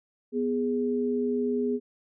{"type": "tone pair together", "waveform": "sine", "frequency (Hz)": [246.9, 414.6], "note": ["B3", "G#4"], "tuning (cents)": [0, -3], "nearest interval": "major sixth", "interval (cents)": 897, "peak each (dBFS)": -27, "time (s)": [0.32, 1.8], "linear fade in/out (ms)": 50, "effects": []}